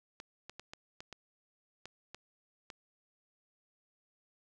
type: clicks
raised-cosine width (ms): 0.2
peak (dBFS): -28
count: 9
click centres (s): 0.201 / 0.496 / 0.596 / 0.735 / 1.005 / 1.127 / 1.856 / 2.146 / 2.702
effects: none